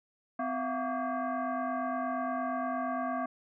sine tone with frequency modulation, 207.7 Hz, G#3, in tune, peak -30 dBFS, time 0.39-3.26 s, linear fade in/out 5 ms, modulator 464 Hz, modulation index 2.4, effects none

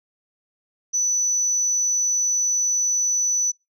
sine tone, 5970 Hz, F#8, 15 cents sharp, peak -17 dBFS, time 0.93-3.52 s, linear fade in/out 20 ms, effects noise-tail reverb RT60 0.2 s tail -24 dB re dry + tanh soft clip ceiling -15 dBFS

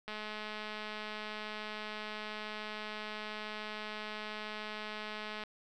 click train, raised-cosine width 0.3 ms, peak -26 dBFS, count 1142, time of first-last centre 0.08-5.437 s, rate 213 Hz, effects none

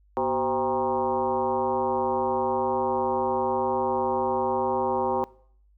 sine tone with frequency modulation, 658 Hz, E5, 3 cents flat, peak -22 dBFS, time 0.17-5.24 s, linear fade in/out 0 ms, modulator 139 Hz, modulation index 2.6, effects noise-tail reverb RT60 0.6 s tail -22 dB re dry + added 50 Hz sine -57 dBFS peak until 5.77 s

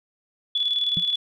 sine tone with tremolo, 3427 Hz, A7, 46 cents flat, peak -19 dBFS, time 0.55-1.16 s, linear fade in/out 5 ms, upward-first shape square, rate 19 Hz, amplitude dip 45%
sine tone with exponential decay, 173.5 Hz, F3, 11 cents flat, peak -22 dBFS, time 0.97-1.05 s, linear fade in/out 0 ms, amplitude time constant 16 ms
effects none

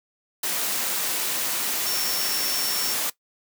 sine tone in noise, 5450 Hz, F8, 43 cents flat, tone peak -28 dBFS, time 1.86-2.94 s, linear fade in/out 5 ms, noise white, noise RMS -26 dBFS, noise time 0.43-3.1 s, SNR -5 dB, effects noise-tail reverb RT60 0.1 s tail -18 dB re dry + high-pass 200 Hz 12 dB/octave

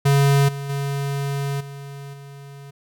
square tone with level steps, 140 Hz, C#3, 18 cents sharp, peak -14 / -28 / -23 / -34 / -38 dBFS, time 0.05-2.71 s, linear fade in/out 10 ms, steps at 0.48 / 0.69 / 1.6 / 2.13 s, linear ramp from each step 10 ms, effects none

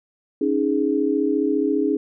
sine chord, C# suspended second, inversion none, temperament just, 277.2 / 311.8 / 415.8 Hz, C#4 / D#4 / G#4, 0 / +4 / +2 cents, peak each -22 dBFS, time 0.41-1.97 s, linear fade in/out 5 ms, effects none

